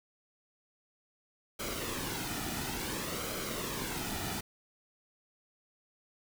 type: noise with flanger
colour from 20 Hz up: pink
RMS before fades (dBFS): -37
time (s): 1.59-4.41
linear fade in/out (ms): 10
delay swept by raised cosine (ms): 1.1 to 1.88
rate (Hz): 0.57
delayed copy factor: -0.55
effects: none